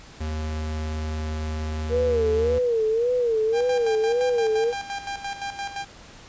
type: tone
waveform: square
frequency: 77.7 Hz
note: D#2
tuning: 2 cents flat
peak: -27 dBFS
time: 0.2-2.59 s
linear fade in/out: 10 ms
type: tone with vibrato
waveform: sine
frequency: 466.2 Hz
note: A#4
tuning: in tune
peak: -19 dBFS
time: 1.89-4.74 s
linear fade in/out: 50 ms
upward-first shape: sine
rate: 1.8 Hz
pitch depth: 120 cents each way
type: tone with tremolo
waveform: sawtooth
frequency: 798 Hz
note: G5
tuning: 31 cents sharp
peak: -24 dBFS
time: 3.52-5.86 s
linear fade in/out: 50 ms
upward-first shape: square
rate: 5.8 Hz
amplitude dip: 65%
effects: pink hiss -46 dBFS RMS until 6.28 s + resampled to 16000 Hz